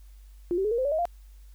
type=tone with pitch steps; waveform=sine; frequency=349.2 / 385.2 / 425 / 468.8 / 517.2 / 570.6 / 629.4 / 694.4 Hz; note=F4 / G4 / G#4 / A#4 / C5 / C#5 / D#5 / F5; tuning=0 / -30 / +40 / +10 / -20 / +50 / +20 / -10 cents; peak=-23 dBFS; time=0.51-1.054 s; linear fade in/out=0 ms; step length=68 ms; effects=added 49 Hz sine -46 dBFS peak until 1.54 s + white hiss -65 dBFS RMS until 1.54 s